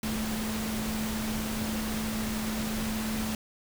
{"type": "tone in noise", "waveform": "sine", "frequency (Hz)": 218.3, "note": "A3", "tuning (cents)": -13, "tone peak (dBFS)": -31, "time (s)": [0.03, 3.35], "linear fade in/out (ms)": 2, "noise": "pink", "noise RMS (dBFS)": -35, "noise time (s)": [0.03, 3.35], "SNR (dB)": 1, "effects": []}